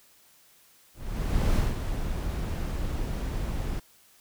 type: noise with ADSR envelope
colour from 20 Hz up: brown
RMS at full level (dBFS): -22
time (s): 0.94-3.8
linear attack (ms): 620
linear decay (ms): 190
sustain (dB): -8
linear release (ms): 11
effects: white hiss -59 dBFS RMS until 4.2 s